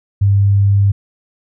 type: tone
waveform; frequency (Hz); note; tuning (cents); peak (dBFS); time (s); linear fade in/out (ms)
sine; 99.8; G2; +32; -8; 0.21-0.92; 10
effects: none